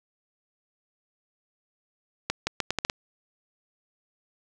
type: accelerating click train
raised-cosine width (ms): 0.2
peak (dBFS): -8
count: 7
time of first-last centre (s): 2.3-2.899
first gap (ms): 170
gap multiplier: 0.78
effects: none